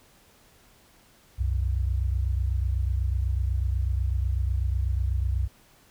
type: tone pair together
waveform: sine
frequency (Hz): 64.1 / 92.18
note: C2 / F#2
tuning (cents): -35 / -6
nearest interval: tritone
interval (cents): 629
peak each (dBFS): -24 / -28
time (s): 1.38-5.48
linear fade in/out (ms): 20
effects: pink hiss -58 dBFS RMS until 5.9 s